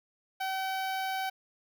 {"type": "tone with notch filter", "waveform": "sawtooth", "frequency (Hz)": 764, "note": "G5", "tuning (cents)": -45, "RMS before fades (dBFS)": -33, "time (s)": [0.4, 1.3], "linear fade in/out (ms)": 10, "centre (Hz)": 7900, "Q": 1.1, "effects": []}